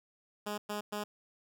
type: tone bursts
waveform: 10% pulse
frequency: 208.1 Hz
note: G#3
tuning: 4 cents sharp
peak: -27 dBFS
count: 3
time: 0.46-1.04 s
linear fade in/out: 10 ms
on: 120 ms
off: 110 ms
effects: none